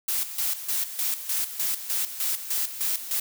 blue noise with tremolo, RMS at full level -26 dBFS, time 0.08-3.2 s, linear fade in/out 5 ms, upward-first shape square, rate 3.3 Hz, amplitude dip 70%, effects none

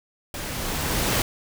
pink noise with level ramp, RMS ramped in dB -33 to -21 dBFS, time 0.34-1.22 s, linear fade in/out 2 ms, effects none

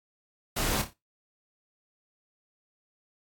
pink noise with echo, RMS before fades -29 dBFS, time 0.56-0.82 s, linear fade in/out 10 ms, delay 29 ms, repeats 4, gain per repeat -8 dB, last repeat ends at 0.936 s, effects noise-tail reverb RT60 0.2 s tail -17 dB re dry + AAC 64 kbps

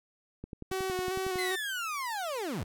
click train, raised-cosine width 3 ms, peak -27 dBFS, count 11, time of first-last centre 0.44-1.357 s, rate 10.9 Hz
sawtooth tone with vibrato, 373.2 Hz, F#4, 15 cents sharp, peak -27 dBFS, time 0.71-1.56 s, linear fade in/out 10 ms, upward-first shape square, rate 2.5 Hz, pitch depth 25 cents each way
30% pulse linear sweep, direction down, 2089 to 60.3 Hz, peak -30 dBFS, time 1.38-2.64 s, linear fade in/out 10 ms
effects none

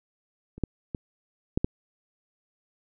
clicks, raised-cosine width 3 ms, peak -29 / -12 / -18 / -10 / -10 dBFS, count 5, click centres 0.58 / 0.637 / 0.948 / 1.575 / 1.645 s, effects none

